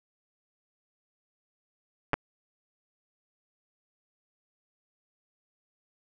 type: clicks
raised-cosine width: 0.5 ms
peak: -10 dBFS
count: 2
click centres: 2.133 / 2.14 s
effects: none